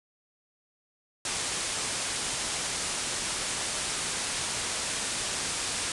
white low-pass noise, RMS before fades -32 dBFS, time 1.25-5.92 s, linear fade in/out 2 ms, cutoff 10000 Hz, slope 96 dB/octave, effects none

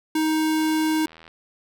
square tone, 313.6 Hz, D#4, 14 cents sharp, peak -20 dBFS, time 0.15-1.06 s, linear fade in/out 5 ms
click train, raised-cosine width 0.3 ms, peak -29 dBFS, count 57, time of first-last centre 0.59-1.279 s, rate 81.3 Hz
effects none

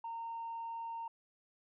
sine tone, 919 Hz, A#5, 25 cents flat, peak -38 dBFS, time 0.04-1.08 s, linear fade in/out 5 ms, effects tanh soft clip ceiling -36 dBFS

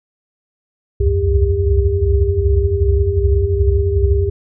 sine tone cluster, 65.5 / 68.1 / 81.9 / 93.4 / 398.9 Hz, C2 / C#2 / E2 / F#2 / G4, +2 / -30 / -11 / +17 / +30 cents, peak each -18 dBFS, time 1-4.3 s, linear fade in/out 10 ms, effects none

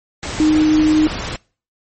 sine tone in noise, 308.8 Hz, D#4, 13 cents flat, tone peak -10 dBFS, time 0.4-1.07 s, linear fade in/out 0 ms, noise pink, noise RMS -25 dBFS, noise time 0.23-1.36 s, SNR +12 dB, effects noise-tail reverb RT60 0.4 s tail -25 dB re dry + MP3 32 kbps

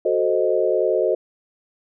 sine chord, F# diminished seventh, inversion none, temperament equal, 370 / 440 / 523.3 / 622.3 Hz, F#4 / A4 / C5 / Eb5, 0 / 0 / 0 / 0 cents, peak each -22 dBFS, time 0.05-1.15 s, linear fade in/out 5 ms, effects none

